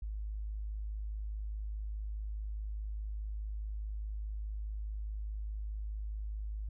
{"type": "tone", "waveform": "sine", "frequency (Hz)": 52.4, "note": "G#1", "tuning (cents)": 16, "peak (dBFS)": -36, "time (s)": [0.02, 6.69], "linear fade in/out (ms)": 5, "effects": []}